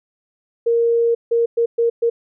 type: tone bursts at uneven times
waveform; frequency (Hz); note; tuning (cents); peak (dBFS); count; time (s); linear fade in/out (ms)
sine; 466.2; A#4; 0; -13; 5; 0.66-1.15 / 1.31-1.46 / 1.57-1.66 / 1.78-1.9 / 2.02-2.1; 10
effects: none